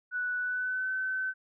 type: tone with pitch glide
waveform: sine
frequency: 1480 to 1525.1 Hz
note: F#6 to G6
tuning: 0 to -48 cents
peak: -29 dBFS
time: 0.11-1.34 s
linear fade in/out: 50 ms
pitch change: +52 cents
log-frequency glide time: 0.39-0.91 s
effects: none